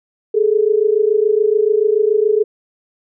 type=tone pair together; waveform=sine; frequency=413 / 440 Hz; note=G#4 / A4; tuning=-10 / 0 cents; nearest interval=minor second; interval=110 cents; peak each=-14 dBFS; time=0.34-2.44 s; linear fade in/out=10 ms; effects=none